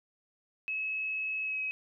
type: tone with pitch glide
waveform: sine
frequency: 2578 to 2547 Hz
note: E7 to D#7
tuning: -39 to +40 cents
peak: -31 dBFS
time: 0.68-1.71 s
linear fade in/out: 0 ms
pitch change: -21 cents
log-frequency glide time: 1.43-1.59 s
effects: none